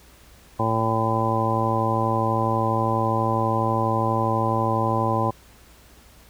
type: harmonic tone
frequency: 112.2 Hz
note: A2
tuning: 34 cents sharp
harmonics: 1 / 2 / 3 / 4 / 5 / 6 / 7 / 8 / 9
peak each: -25 / -29 / -29 / -32 / -28 / -37 / -27 / -34 / -25 dBFS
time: 0.59-5.31 s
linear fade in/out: 10 ms
effects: added 60 Hz sine -52 dBFS peak until 6.29 s + pink hiss -52 dBFS RMS until 6.29 s